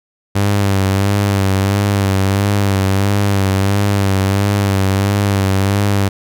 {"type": "tone with vibrato", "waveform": "sawtooth", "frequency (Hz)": 98.8, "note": "G2", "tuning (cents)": 14, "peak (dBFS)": -8, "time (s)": [0.35, 6.09], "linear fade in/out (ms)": 10, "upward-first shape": "sine", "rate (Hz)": 1.5, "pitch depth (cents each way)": 47, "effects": []}